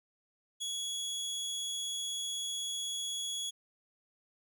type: tone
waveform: 25% pulse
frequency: 3356 Hz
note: G#7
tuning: 17 cents sharp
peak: -31 dBFS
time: 0.6-3.51 s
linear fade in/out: 20 ms
effects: none